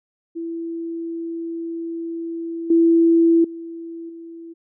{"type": "tone with level steps", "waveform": "sine", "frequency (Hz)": 332.8, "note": "E4", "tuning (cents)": 17, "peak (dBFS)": [-25, -11, -30, -34], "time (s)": [0.35, 4.54], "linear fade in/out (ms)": 20, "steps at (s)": [2.7, 3.44, 4.09], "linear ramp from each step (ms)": 5, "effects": []}